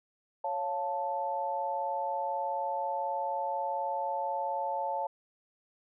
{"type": "chord", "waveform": "sine", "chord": "Db augmented", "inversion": "none", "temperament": "equal", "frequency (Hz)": [554.4, 698.5, 880], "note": ["Db5", "F5", "A5"], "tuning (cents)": [0, 0, 0], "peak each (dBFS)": [-36, -37, -32], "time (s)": [0.44, 5.07], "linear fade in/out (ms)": 5, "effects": []}